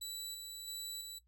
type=tone with tremolo; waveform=20% pulse; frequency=3951 Hz; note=B7; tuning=in tune; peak=-35 dBFS; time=0.01-1.19 s; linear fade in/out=10 ms; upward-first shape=square; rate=1.5 Hz; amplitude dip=35%; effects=noise-tail reverb RT60 0.1 s tail -18 dB re dry + added 60 Hz sine -68 dBFS peak until 1.27 s